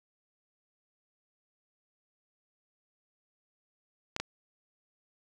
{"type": "clicks", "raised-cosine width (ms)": 0.2, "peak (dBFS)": -15, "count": 2, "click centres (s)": [4.164, 4.2], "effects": []}